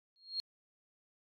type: tone with exponential growth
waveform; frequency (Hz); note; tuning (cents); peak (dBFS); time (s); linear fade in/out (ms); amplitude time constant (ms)
sine; 4259; C8; +30; -31; 0.16-0.4; 0; 52
effects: AAC 32 kbps